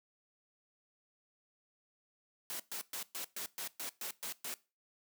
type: noise bursts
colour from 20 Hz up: white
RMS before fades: -41 dBFS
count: 10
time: 2.5-4.54 s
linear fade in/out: 0 ms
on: 96 ms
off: 120 ms
effects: noise-tail reverb RT60 0.3 s tail -20 dB re dry + high-pass 200 Hz 12 dB/octave